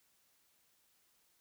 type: silence
effects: white hiss -73 dBFS RMS until 1.4 s